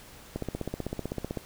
click train, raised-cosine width 2 ms, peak -18 dBFS, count 17, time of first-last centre 0.36-1.373 s, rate 15.8 Hz, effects pink hiss -50 dBFS RMS until 1.45 s

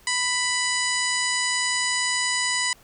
harmonic tone, 991 Hz, B5, 6 cents sharp, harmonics 1 / 2 / 3 / 4 / 5 / 6 / 7 / 8 / 9, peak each -31 / -26 / -32 / -33 / -29 / -39 / -30 / -34 / -32 dBFS, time 0.07-2.73 s, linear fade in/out 2 ms, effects pink hiss -54 dBFS RMS until 2.83 s

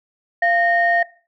sine tone pair together, 691 / 1846.2 Hz, F5 / A#6, -19 / -17 cents, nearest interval octave + perfect fourth, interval 1702 cents, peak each -16 dBFS, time 0.42-1.03 s, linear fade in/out 5 ms, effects noise-tail reverb RT60 0.4 s tail -19 dB re dry + tanh soft clip ceiling -6 dBFS

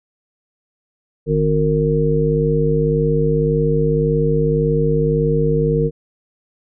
harmonic tone, 50.9 Hz, G#1, 34 cents flat, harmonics 1 / 3 / 5 / 7 / 9, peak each -24 / -17 / -25 / -25 / -17 dBFS, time 1.26-5.91 s, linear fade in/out 50 ms, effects none

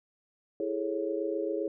sine chord, A major seventh, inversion second, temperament just, 330 / 412.5 / 440 / 550 Hz, E4 / G#4 / A4 / C#5, +2 / -12 / 0 / -14 cents, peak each -34 / -33 / -37 / -35 dBFS, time 0.6-1.68 s, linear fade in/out 2 ms, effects none

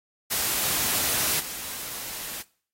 white noise with level steps, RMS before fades -25 / -35 dBFS, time 0.3-2.43 s, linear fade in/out 20 ms, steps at 1.39 s, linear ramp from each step 20 ms, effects noise-tail reverb RT60 0.5 s tail -22 dB re dry + AAC 48 kbps

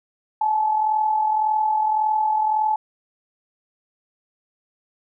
sine tone with amplitude modulation, 862 Hz, A5, 36 cents flat, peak -15 dBFS, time 0.41-2.76 s, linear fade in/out 5 ms, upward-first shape sine, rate 41.8 Hz, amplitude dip 50%, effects none

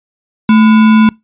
sine tone with sample-and-hold, 218.5 Hz, A3, 12 cents flat, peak -3 dBFS, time 0.49-1.09 s, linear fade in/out 2 ms, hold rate 1225 Hz, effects noise-tail reverb RT60 0.2 s tail -25 dB re dry + resampled to 8000 Hz

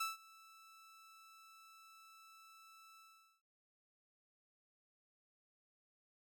sawtooth tone with ADSR envelope, 1318.5 Hz, E6, in tune, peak -32 dBFS, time 0-3.42 s, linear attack 8 ms, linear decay 160 ms, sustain -24 dB, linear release 440 ms, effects none

